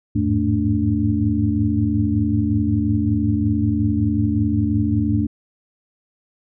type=tone cluster; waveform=sine; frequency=84.3 / 102.1 / 107.5 / 220.9 / 292.3 Hz; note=E2 / G#2 / A2 / A3 / D4; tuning=+39 / -29 / -40 / +7 / -8 cents; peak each=-24 / -26 / -22 / -21 / -21 dBFS; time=0.15-5.27 s; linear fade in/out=10 ms; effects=none